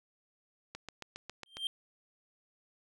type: click train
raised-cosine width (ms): 0.2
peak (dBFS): -25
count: 7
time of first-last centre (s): 0.75-1.57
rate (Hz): 7.32
type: tone with exponential growth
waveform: triangle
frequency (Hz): 3168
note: G7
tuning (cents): +18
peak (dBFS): -27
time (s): 1.46-1.67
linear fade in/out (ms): 1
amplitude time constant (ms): 44
effects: none